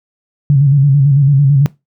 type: tone with vibrato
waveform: sine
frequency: 140 Hz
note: C#3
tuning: 18 cents sharp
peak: -5 dBFS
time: 0.5-1.66 s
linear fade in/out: 0 ms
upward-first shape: square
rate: 9 Hz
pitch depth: 59 cents each way
effects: noise-tail reverb RT60 0.2 s tail -20 dB re dry